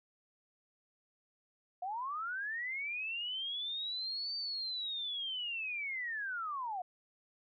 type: linear two-way sweep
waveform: sine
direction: up then down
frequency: 698.5 to 4620 to 698.5 Hz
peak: -36 dBFS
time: 1.82-6.82 s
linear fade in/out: 5 ms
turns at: 4.36 s
effects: none